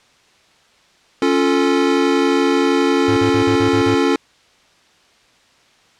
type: chord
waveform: square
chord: Db augmented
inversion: none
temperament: equal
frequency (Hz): 277.2 / 349.2 / 440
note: Db4 / F4 / A4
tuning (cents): 0 / 0 / 0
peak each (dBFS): -17 / -19 / -19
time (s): 1.22-4.16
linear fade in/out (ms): 2
type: tone bursts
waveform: square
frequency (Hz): 106.4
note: G#2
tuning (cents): +42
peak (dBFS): -21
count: 7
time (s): 3.08-3.948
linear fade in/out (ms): 5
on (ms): 88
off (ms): 42
effects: white hiss -53 dBFS RMS until 5.99 s + low-pass 5000 Hz 12 dB/octave